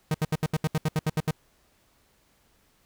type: tone bursts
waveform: 45% pulse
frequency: 155.56 Hz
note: D#3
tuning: in tune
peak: -22 dBFS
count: 12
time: 0.11-1.309 s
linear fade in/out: 2 ms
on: 33 ms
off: 73 ms
effects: pink hiss -65 dBFS RMS until 2.85 s